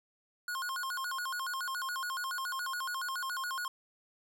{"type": "tone with vibrato", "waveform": "square", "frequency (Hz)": 1243, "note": "D#6", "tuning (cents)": -2, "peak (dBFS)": -35, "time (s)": [0.48, 3.68], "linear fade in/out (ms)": 2, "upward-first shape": "square", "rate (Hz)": 7.1, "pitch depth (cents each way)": 270, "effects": []}